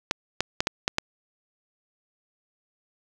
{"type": "clicks", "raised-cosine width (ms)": 0.2, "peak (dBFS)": -5, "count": 6, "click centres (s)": [0.111, 0.406, 0.605, 0.671, 0.879, 0.984], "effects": []}